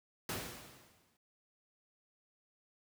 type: noise with exponential decay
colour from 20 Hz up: pink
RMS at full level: -37 dBFS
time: 0.29-1.17 s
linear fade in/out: 2 ms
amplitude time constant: 190 ms
effects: high-pass 80 Hz 12 dB/octave